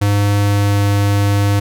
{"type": "tone with pitch glide", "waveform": "square", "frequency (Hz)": [101.8, 101.16], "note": ["G#2", "G#2"], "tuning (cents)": [-34, -45], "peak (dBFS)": -12, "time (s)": [0.01, 1.6], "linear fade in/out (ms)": 10, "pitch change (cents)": -11, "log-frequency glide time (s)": [0.37, 0.81], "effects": []}